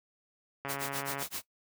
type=click train; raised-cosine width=0.5 ms; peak=-22 dBFS; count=81; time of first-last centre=0.65-1.226 s; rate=139 Hz
type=noise with tremolo; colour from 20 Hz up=white; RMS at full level=-36 dBFS; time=0.68-1.44 s; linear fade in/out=20 ms; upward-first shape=sine; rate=7.7 Hz; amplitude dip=100%
effects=noise-tail reverb RT60 0.1 s tail -19 dB re dry + high-pass 60 Hz 12 dB/octave